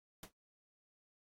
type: noise with exponential decay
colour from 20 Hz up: pink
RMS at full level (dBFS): -44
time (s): 0.23-0.32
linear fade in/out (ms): 2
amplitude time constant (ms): 18
effects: AAC 48 kbps